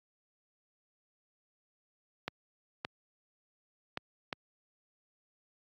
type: clicks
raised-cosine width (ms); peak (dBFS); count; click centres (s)
0.3; -18; 4; 2.28 / 2.849 / 3.974 / 4.328
effects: high-pass 100 Hz 12 dB/octave + AAC 64 kbps

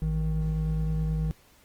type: tone pair together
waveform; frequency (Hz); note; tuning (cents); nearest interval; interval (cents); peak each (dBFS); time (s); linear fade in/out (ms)
triangle; 55.65 / 157.4; A1 / D#3; +20 / +20; octave + tritone; 1800; -26 / -25; 0.02-1.31; 0
effects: pink hiss -59 dBFS RMS until 1.64 s + Opus 24 kbps

